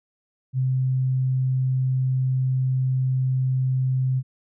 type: tone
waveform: sine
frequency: 130 Hz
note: C3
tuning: 11 cents flat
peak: -19 dBFS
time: 0.53-4.23 s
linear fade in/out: 50 ms
effects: none